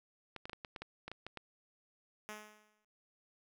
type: clicks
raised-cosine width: 0.3 ms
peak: -28 dBFS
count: 11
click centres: 0.363 / 0.455 / 0.496 / 0.532 / 0.648 / 0.762 / 0.82 / 1.08 / 1.116 / 1.266 / 1.373 s
type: tone with exponential decay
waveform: 5% pulse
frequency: 212.4 Hz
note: G#3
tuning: 39 cents sharp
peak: -31 dBFS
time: 2.29-2.85 s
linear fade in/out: 0 ms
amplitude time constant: 120 ms
effects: none